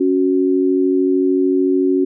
sine tone pair together, 277.2 / 370.6 Hz, C#4 / F#4, 0 / +3 cents, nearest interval perfect fourth, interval 503 cents, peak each -15 dBFS, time 0-2.05 s, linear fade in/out 10 ms, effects none

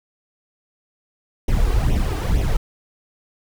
brown noise with flanger, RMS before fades -18 dBFS, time 1.48-2.57 s, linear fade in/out 5 ms, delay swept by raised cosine 0.32 to 2.62 ms, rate 2.2 Hz, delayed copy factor +0.75, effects none

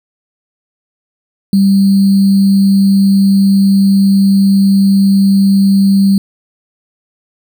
sine tone with sample-and-hold, 196 Hz, G3, in tune, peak -5 dBFS, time 1.53-6.18 s, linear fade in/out 2 ms, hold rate 4410 Hz, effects none

